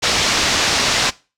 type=low-pass noise; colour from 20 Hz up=white; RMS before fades=-17 dBFS; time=0.02-1.11 s; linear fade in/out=20 ms; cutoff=6000 Hz; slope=24 dB/octave; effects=noise-tail reverb RT60 0.3 s tail -20 dB re dry